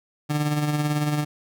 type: tone with tremolo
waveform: 30% pulse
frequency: 149 Hz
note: D3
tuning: 25 cents sharp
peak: -17 dBFS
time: 0.29-1.25 s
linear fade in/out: 20 ms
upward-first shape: sine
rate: 18 Hz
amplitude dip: 45%
effects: none

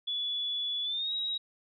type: tone with pitch glide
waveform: sine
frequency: 3425 to 3822 Hz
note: A7 to A#7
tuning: -47 to +43 cents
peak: -30 dBFS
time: 0.07-1.38 s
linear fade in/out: 10 ms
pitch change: +190 cents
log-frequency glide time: 0.83-1.12 s
effects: none

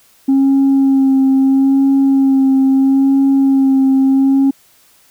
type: tone with vibrato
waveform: sine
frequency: 270 Hz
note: C#4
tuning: 45 cents flat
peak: -6 dBFS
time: 0.28-4.51 s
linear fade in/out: 10 ms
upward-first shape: sine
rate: 0.76 Hz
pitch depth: 19 cents each way
effects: tanh soft clip ceiling -6 dBFS + white hiss -50 dBFS RMS until 5.1 s

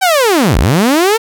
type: linear two-way sweep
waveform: sawtooth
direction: down then up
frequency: 784 to 40.79 to 464.3 Hz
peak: -4 dBFS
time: 0.01-1.18 s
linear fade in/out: 20 ms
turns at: 0.58 s
effects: none

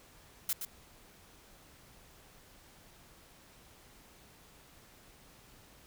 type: noise with echo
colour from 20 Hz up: blue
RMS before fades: -32 dBFS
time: 0.49-0.53 s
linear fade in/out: 2 ms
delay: 120 ms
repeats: 1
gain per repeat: -7 dB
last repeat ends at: 0.65 s
effects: pink hiss -59 dBFS RMS until 5.86 s

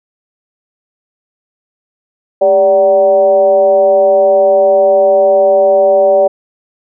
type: tone with frequency modulation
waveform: sine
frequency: 580 Hz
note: D5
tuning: 22 cents flat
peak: -5 dBFS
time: 2.41-6.28 s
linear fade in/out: 10 ms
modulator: 181 Hz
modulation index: 0.66
effects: none

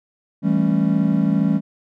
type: chord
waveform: triangle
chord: A dominant seventh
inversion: second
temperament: just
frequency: 165 / 198 / 220 / 275 Hz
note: E3 / G3 / A3 / C#4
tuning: +2 / +18 / 0 / -14 cents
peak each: -19 / -17 / -20 / -20 dBFS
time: 0.42-1.61 s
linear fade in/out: 50 ms
effects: none

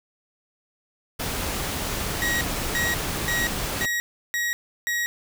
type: noise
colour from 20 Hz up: pink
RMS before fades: -28 dBFS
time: 1.19-3.86 s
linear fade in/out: 10 ms
type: tone bursts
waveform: 40% pulse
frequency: 1900 Hz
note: A#6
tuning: 33 cents sharp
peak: -22 dBFS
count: 6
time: 2.22-5.06 s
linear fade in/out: 0 ms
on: 190 ms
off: 340 ms
effects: none

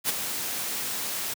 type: noise with ADSR envelope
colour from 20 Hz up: white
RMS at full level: -23 dBFS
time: 0.04-1.34 s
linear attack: 53 ms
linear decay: 15 ms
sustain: -8 dB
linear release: 9 ms
effects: high-pass 100 Hz 12 dB/octave

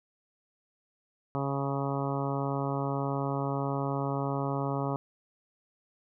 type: harmonic tone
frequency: 138.59 Hz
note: C#3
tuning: in tune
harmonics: 1 / 2 / 3 / 4 / 5 / 6 / 7 / 8 / 9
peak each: -32 / -35 / -37 / -38 / -39 / -40 / -40 / -41 / -42 dBFS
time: 1.35-4.96 s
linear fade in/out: 0 ms
effects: none

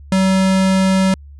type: tone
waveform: square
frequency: 190 Hz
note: F#3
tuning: 46 cents sharp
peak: -12 dBFS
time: 0.12-1.14 s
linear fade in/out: 2 ms
effects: added 71 Hz sine -35 dBFS peak until 1.39 s + resampled to 24000 Hz

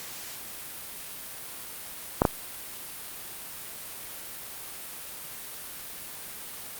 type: clicks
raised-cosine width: 1 ms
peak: -4 dBFS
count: 2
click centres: 2.219 / 2.252 s
effects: white hiss -40 dBFS RMS until 6.79 s + Opus 48 kbps

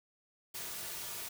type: noise with comb filter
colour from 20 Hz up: white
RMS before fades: -42 dBFS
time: 0.54-1.29 s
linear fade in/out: 10 ms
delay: 3.8 ms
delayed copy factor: -0.55
effects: none

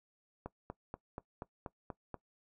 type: click train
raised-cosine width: 1 ms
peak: -27 dBFS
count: 8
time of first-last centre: 0.46-2.143 s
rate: 4.16 Hz
effects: noise-tail reverb RT60 0.1 s tail -19 dB re dry

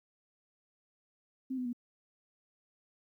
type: tone with pitch steps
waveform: sine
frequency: 261.6 / 251.5 / 241.8 Hz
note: C4 / B3 / B3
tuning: 0 / +32 / -36 cents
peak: -33 dBFS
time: 1.5-1.731 s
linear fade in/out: 10 ms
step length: 77 ms
effects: 12-bit

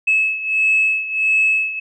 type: beating tone pair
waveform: sine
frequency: 2593 / 2594.5 Hz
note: E7 / E7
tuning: -29 / -28 cents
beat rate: 1.5 Hz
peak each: -15 / -19 dBFS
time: 0.07-1.8 s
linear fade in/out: 10 ms
effects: tanh soft clip ceiling -7 dBFS

